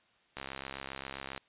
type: click train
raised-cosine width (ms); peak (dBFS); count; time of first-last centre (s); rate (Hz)
0.3; -23; 69; 0.37-1.377; 67.5
effects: white hiss -68 dBFS RMS until 1.48 s + resampled to 8000 Hz